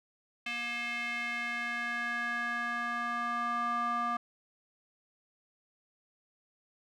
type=tone with band-pass filter sweep; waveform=square; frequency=237.8 Hz; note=A#3; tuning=35 cents sharp; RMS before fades=-34 dBFS; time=0.46-4.17 s; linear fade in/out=5 ms; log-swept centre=2500 to 1100 Hz; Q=3.7; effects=none